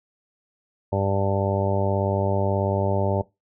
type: harmonic tone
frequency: 98.3 Hz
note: G2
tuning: 5 cents sharp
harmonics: 1 / 2 / 3 / 4 / 5 / 6 / 7 / 8 / 9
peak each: -24 / -30 / -34 / -29 / -31 / -26 / -35 / -35 / -31 dBFS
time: 0.92-3.22 s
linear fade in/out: 10 ms
effects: noise-tail reverb RT60 0.2 s tail -19 dB re dry